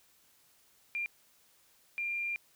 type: tone bursts at uneven times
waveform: sine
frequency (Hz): 2391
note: D7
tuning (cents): +30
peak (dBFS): -32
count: 2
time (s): 0.95-1.06 / 1.98-2.36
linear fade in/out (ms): 0
effects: white hiss -66 dBFS RMS until 2.55 s